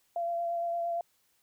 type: tone with vibrato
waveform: sine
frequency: 684 Hz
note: F5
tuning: 36 cents flat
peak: -29 dBFS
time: 0.16-1.01 s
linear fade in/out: 2 ms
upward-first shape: sine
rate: 8.7 Hz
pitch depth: 15 cents each way
effects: white hiss -71 dBFS RMS until 1.42 s